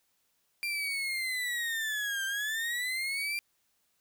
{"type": "linear two-way sweep", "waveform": "35% pulse", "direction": "down then up", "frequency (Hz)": [2380, 1568, 2380], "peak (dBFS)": -29, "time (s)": [0.63, 3.39], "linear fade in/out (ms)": 0, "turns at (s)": 2.25, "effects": ["white hiss -74 dBFS RMS until 4 s"]}